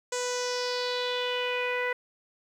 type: tone with low-pass filter sweep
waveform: sawtooth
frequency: 494.6 Hz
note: B4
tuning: 3 cents sharp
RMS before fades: -30 dBFS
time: 0.12-1.93 s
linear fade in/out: 5 ms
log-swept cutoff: 7400 to 2000 Hz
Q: 4.1
effects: 10-bit